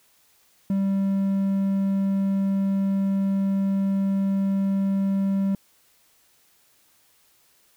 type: tone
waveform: triangle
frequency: 195.3 Hz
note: G3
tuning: 6 cents flat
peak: -18 dBFS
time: 0.7-5.55 s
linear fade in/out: 2 ms
effects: white hiss -61 dBFS RMS until 7.76 s